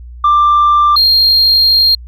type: tone pair in turn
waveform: sine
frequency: 1183 / 4216 Hz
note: D6 / C8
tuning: +12 / +12 cents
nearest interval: octave + minor seventh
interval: 2200 cents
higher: second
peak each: -4 dBFS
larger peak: neither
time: 0.24-0.96 / 0.96-1.95 s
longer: second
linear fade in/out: 5 ms
effects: tanh soft clip ceiling -4 dBFS + added 60 Hz sine -28 dBFS peak until 2.07 s